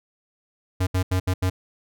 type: tone bursts at uneven times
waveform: square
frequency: 92.5 Hz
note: F#2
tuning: in tune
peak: -20 dBFS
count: 5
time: 0.8-0.87 / 0.94-1.03 / 1.11-1.2 / 1.27-1.34 / 1.42-1.5 s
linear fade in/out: 10 ms
effects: none